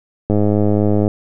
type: click train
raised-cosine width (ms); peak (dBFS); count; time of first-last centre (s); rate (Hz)
2; -3; 82; 0.3-1.079; 104
effects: none